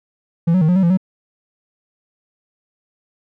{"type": "tone with pitch steps", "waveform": "triangle", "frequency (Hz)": [167.5, 185.9, 156.5, 179.6, 191.3, 170.5, 187.7], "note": ["E3", "F#3", "D#3", "F3", "G3", "F3", "F#3"], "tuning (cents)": [28, 8, 10, 49, -42, -41, 25], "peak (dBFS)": -9, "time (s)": [0.47, 0.974], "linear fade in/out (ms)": 10, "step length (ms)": 72, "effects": []}